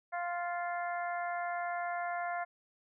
harmonic tone, 349.2 Hz, F4, in tune, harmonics 2 / 3 / 4 / 5 / 6, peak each -35 / -43 / -42 / -44 / -47 dBFS, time 0.12-2.45 s, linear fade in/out 20 ms, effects none

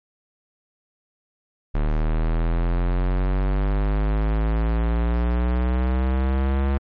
square linear sweep, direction up, 36.98 to 69 Hz, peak -19 dBFS, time 1.74-6.78 s, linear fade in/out 10 ms, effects low-pass 2000 Hz 12 dB/octave + MP3 32 kbps

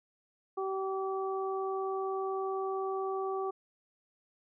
harmonic tone, 384.3 Hz, G4, 34 cents flat, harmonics 1 / 2 / 3, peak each -33 / -38 / -39 dBFS, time 0.57-3.51 s, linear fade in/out 10 ms, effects none

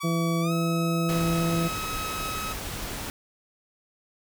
sawtooth tone with pitch glide, 1141 to 1280.7 Hz, C#6 to D#6, +50 to +50 cents, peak -28 dBFS, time 0-2.54 s, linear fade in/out 20 ms, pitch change +200 cents, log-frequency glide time 0.41-0.52 s
harmonic tone, 167.1 Hz, E3, 24 cents sharp, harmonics 1 / 2 / 3 / 4, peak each -24 / -30 / -34 / -36 dBFS, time 0.03-1.69 s, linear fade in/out 20 ms
pink noise, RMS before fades -34 dBFS, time 1.09-3.1 s, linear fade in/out 0 ms
effects none

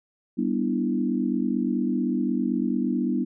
sine chord, E minor seventh, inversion first, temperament equal with one note detuned, 196 / 244.4 / 293.7 / 329.6 Hz, G3 / B3 / D4 / E4, 0 / -18 / 0 / 0 cents, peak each -28 / -25 / -29 / -30 dBFS, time 0.37-3.25 s, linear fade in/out 20 ms, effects none

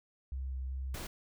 sine tone with vibrato, 65.5 Hz, C2, 2 cents sharp, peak -35 dBFS, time 0.32-0.95 s, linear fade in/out 0 ms, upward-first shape square, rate 2.6 Hz, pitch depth 11 cents each way
pink noise, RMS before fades -42 dBFS, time 0.94-1.07 s, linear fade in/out 5 ms
effects none

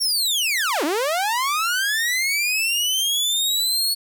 sawtooth linear two-way sweep, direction down then up, 5588 to 273.1 to 4408 Hz, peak -16 dBFS, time 0-3.95 s, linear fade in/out 20 ms, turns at 0.84 s, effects none

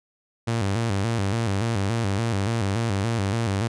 sawtooth tone with vibrato, 106.5 Hz, G#2, 44 cents sharp, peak -18 dBFS, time 0.47-3.68 s, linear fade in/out 10 ms, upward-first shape square, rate 3.5 Hz, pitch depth 140 cents each way, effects resampled to 22050 Hz

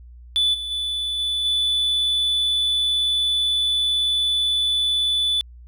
triangle tone with level steps, 3479 Hz, A7, 20 cents flat, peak -14 / -25 / -21 / -19 / -16 dBFS, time 0.36-5.41 s, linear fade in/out 0 ms, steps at 0.53 / 0.7 / 1.18 / 1.44 s, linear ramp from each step 20 ms, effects tanh soft clip ceiling -10 dBFS + added 60 Hz sine -40 dBFS peak until 5.67 s

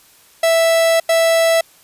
45% pulse tone bursts at uneven times, 659.3 Hz, E5, in tune, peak -11 dBFS, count 2, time 0.43-1 / 1.09-1.61 s, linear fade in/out 5 ms, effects white hiss -49 dBFS RMS until 1.83 s + resampled to 32000 Hz

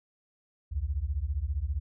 sine beating tone pair, 64 / 79 Hz, C2 / D#2, -38 / +27 cents, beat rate 15 Hz, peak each -31 dBFS, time 0.71-1.8 s, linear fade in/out 20 ms, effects none

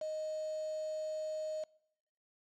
sine tone with quantisation, 622.3 Hz, D#5, in tune, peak -36 dBFS, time 0.01-1.64 s, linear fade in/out 5 ms, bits 8, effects noise-tail reverb RT60 0.8 s tail -25 dB re dry + low-pass 5000 Hz 12 dB/octave

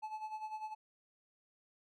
triangle tone with tremolo, 864 Hz, A5, 32 cents flat, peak -36 dBFS, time 0.02-0.75 s, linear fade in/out 20 ms, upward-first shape sine, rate 10 Hz, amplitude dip 70%, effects none

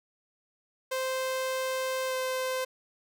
sawtooth tone with pitch glide, 521 to 516.8 Hz, C5 to C5, -7 to -21 cents, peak -25 dBFS, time 0.91-2.65 s, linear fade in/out 10 ms, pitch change -14 cents, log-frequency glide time 2.07-2.14 s, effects none

